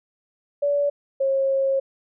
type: tone pair in turn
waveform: sine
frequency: 574 / 540.8 Hz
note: D5 / C#5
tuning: -40 / -43 cents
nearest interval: minor second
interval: 103 cents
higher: first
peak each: -18 dBFS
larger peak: neither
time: 0.62-0.9 / 1.2-1.8 s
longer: second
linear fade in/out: 10 ms
effects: none